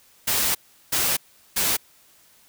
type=noise bursts at uneven times; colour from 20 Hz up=white; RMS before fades=-22 dBFS; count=3; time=0.27-0.55 / 0.92-1.17 / 1.56-1.77 s; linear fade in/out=10 ms; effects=white hiss -56 dBFS RMS until 2.48 s